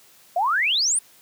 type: exponential sweep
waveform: sine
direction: up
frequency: 660 to 9800 Hz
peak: -18 dBFS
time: 0.36-0.99 s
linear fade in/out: 5 ms
effects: white hiss -53 dBFS RMS until 1.21 s + high-pass 80 Hz 12 dB/octave